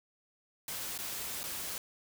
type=noise with dropouts; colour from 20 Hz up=white; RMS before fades=-39 dBFS; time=0.68-1.78 s; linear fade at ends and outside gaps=1 ms; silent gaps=0.978-0.988 / 1.432-1.439 s; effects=none